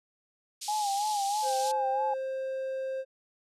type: band-pass noise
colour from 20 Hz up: pink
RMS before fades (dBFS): -39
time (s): 0.61-1.72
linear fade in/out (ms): 10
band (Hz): 3700 to 9800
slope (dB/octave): 24
type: tone with vibrato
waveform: sine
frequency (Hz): 822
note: G#5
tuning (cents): -18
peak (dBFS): -27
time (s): 0.68-2.14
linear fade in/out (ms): 5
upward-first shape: sine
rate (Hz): 3.1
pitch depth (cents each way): 72
type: tone with pitch glide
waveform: triangle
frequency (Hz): 522 to 529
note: C5 to C5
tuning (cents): -4 to +19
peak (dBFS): -29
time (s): 1.42-3.05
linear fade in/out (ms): 50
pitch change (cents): +23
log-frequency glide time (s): 1.56-2.23
effects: resampled to 32000 Hz